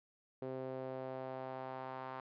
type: tone with band-pass filter sweep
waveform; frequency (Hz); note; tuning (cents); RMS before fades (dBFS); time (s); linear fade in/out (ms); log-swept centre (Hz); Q
sawtooth; 130.81; C3; 0; -44; 0.42-2.2; 0; 450 to 1000; 2.1
effects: resampled to 11025 Hz